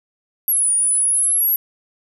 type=exponential two-way sweep; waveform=sine; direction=down then up; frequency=11700 to 9480 to 11700 Hz; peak=-14 dBFS; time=0.48-1.56 s; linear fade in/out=2 ms; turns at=0.72 s; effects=none